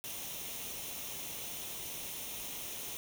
white noise with comb filter, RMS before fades -42 dBFS, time 0.04-2.97 s, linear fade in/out 0 ms, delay 0.32 ms, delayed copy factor +0.55, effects none

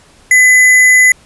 sine tone with sample-and-hold, 2012 Hz, B6, 32 cents sharp, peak -3 dBFS, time 0.31-1.12 s, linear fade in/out 2 ms, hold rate 8820 Hz, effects pink hiss -45 dBFS RMS until 1.25 s + resampled to 24000 Hz

